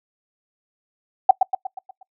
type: tone with echo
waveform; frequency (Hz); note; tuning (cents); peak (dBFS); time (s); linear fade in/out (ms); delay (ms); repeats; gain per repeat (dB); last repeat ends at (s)
sine; 760; F#5; +46; -5; 1.29-1.31; 5; 120; 6; -6; 2.03
effects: noise-tail reverb RT60 0.1 s tail -22 dB re dry